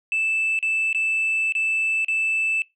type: tone with dropouts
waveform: sine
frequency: 2637 Hz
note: E7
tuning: in tune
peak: -18 dBFS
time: 0.12-2.62 s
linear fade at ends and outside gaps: 1 ms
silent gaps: 0.59-0.627 / 0.929-0.947 / 1.523-1.551 / 2.047-2.083 s
effects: noise-tail reverb RT60 0.2 s tail -24 dB re dry + tanh soft clip ceiling -17 dBFS

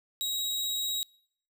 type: tone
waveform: sawtooth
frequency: 3821 Hz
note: A#7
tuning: 42 cents sharp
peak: -26 dBFS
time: 0.21-1.03 s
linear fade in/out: 0 ms
effects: noise-tail reverb RT60 0.6 s tail -25 dB re dry

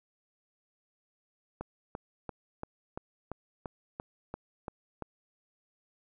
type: click train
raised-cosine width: 1 ms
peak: -23 dBFS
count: 11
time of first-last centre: 1.61-5.023 s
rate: 2.93 Hz
effects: none

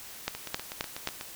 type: two click trains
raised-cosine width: 0.2 ms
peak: -19 / -11 dBFS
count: 8 / 4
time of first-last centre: 0.35-1.211 / 0.28-1.074 s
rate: 8.13 / 3.78 Hz
effects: white hiss -45 dBFS RMS until 1.35 s

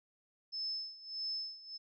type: tone with tremolo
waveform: sine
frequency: 5240 Hz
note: E8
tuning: 11 cents flat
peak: -35 dBFS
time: 0.52-1.78 s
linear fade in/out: 20 ms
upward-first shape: sine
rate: 1.6 Hz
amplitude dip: 85%
effects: none

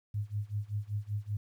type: tone with tremolo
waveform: sine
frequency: 103.9 Hz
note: G#2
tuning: 1 cent sharp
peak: -29 dBFS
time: 0.14-1.37 s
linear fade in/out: 5 ms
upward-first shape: sine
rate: 5.2 Hz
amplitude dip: 95%
effects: 11-bit

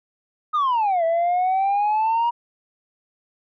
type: exponential two-way sweep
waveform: sine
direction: down then up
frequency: 1266 to 653 to 956 Hz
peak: -15 dBFS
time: 0.53-2.31 s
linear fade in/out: 20 ms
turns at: 1.04 s
effects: tanh soft clip ceiling -16 dBFS

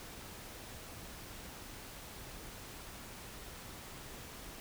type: silence
effects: pink hiss -49 dBFS RMS until 4.6 s

